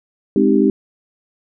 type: chord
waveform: sine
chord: Ab major seventh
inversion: none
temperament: equal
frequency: 207.7 / 261.6 / 311.1 / 392 Hz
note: Ab3 / C4 / Eb4 / G4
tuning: 0 / 0 / 0 / 0 cents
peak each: -16 dBFS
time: 0.36-0.7 s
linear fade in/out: 2 ms
effects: none